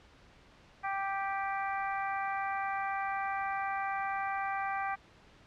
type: harmonic tone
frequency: 392 Hz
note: G4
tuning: in tune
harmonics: 2 / 3 / 4 / 5 / 6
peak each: -34 / -38 / -40 / -42 / -44 dBFS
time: 0.83-4.96 s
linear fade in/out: 20 ms
effects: pink hiss -59 dBFS RMS until 5.46 s + low-pass 4000 Hz 12 dB/octave